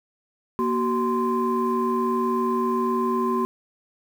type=tone cluster; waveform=sine; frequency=237.9 / 376.7 / 1039 Hz; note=A#3 / F#4 / C6; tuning=+35 / +31 / -12 cents; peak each=-24 dBFS; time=0.59-3.45 s; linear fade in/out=0 ms; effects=tanh soft clip ceiling -13 dBFS + 8-bit